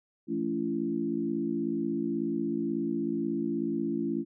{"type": "harmonic tone with a mistuned harmonic", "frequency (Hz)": 56.4, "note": "A1", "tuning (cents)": 44, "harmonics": [3, 4, 5, 6], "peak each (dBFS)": [-39, -33, -32, -32], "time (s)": [0.27, 4.25], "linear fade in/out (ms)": 50, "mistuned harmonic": 4, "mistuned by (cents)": -44, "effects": []}